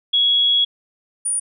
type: tone pair in turn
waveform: sine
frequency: 3339 / 9480 Hz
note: G#7 / D9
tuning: +9 / +15 cents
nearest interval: octave + tritone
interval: 1806 cents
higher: second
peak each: -13 / -18 dBFS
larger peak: first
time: 0.13-0.65 / 1.25-1.4 s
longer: first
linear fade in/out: 10 ms
effects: none